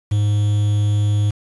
triangle tone with quantisation, 103.83 Hz, G#2, in tune, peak -12 dBFS, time 0.11-1.31 s, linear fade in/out 10 ms, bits 6, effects resampled to 24000 Hz

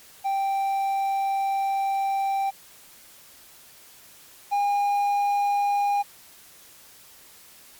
triangle tone pair in turn, 784 / 811.2 Hz, G5 / G#5, 0 / -41 cents, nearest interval minor second, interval 59 cents, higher second, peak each -20 / -18 dBFS, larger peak second, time 0.24-2.51 / 4.51-6.03 s, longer first, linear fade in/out 20 ms, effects white hiss -50 dBFS RMS until 7.79 s + MP3 96 kbps

